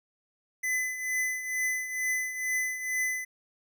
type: tone with tremolo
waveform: square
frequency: 2015 Hz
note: B6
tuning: 34 cents sharp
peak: -26 dBFS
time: 0.63-3.25 s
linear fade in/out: 10 ms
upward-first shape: triangle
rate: 2.2 Hz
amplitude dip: 70%
effects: none